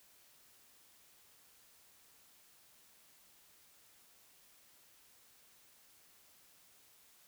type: silence
effects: white hiss -65 dBFS RMS until 7.27 s